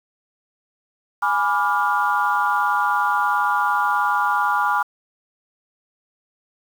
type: chord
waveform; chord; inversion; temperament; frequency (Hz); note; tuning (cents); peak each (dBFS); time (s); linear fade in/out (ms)
sine; G# diminished seventh; none; equal with one note detuned; 830.6 / 987.8 / 1174.7 / 1410.7; G#5 / B5 / D6 / F6; 0 / 0 / 0 / +17; -22; 1.22-4.83; 10
effects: tanh soft clip ceiling -7 dBFS + 7-bit